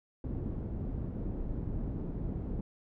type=low-pass noise; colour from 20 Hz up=pink; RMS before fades=-36 dBFS; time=0.24-2.61 s; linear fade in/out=2 ms; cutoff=290 Hz; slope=12 dB/octave; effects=none